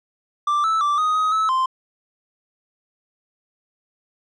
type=tone with pitch steps; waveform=triangle; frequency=1177 / 1313 / 1170 / 1248 / 1260 / 1300 / 1042 Hz; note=D6 / E6 / D6 / D#6 / D#6 / E6 / C6; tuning=+3 / -7 / -7 / +5 / +21 / -24 / -7 cents; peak=-15 dBFS; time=0.47-1.66 s; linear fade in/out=5 ms; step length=170 ms; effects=resampled to 22050 Hz